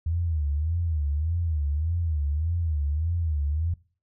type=tone with vibrato; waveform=sine; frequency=78.6 Hz; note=D#2; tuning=18 cents sharp; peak=-23 dBFS; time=0.06-3.74 s; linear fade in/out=5 ms; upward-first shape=sine; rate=1.7 Hz; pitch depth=160 cents each way; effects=noise-tail reverb RT60 0.4 s tail -21 dB re dry